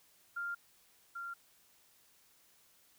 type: tone pair in turn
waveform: sine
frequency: 1396.9 / 1384.8 Hz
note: F6 / F6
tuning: 0 / -15 cents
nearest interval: unison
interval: 15 cents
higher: first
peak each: -36 / -40 dBFS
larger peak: first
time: 0.36-0.55 / 1.15-1.34 s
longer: neither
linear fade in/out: 10 ms
effects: white hiss -67 dBFS RMS until 2.98 s